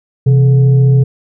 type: tone with frequency modulation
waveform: sine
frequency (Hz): 130.81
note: C3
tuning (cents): 0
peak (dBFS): -5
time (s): 0.26-1.04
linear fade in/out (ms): 10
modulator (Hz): 296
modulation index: 0.34
effects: none